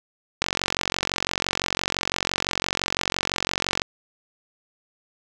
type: click train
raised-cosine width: 0.2 ms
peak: -4 dBFS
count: 157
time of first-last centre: 0.42-3.819 s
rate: 45.9 Hz
effects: none